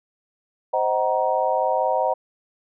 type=chord; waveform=sine; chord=C half-diminished seventh; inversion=none; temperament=just; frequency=523.3 / 627.9 / 753.5 / 941.9 Hz; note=C5 / Eb5 / Gb5 / Bb5; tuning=0 / +16 / +31 / +18 cents; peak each=-24 dBFS; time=0.73-2.14 s; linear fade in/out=10 ms; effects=none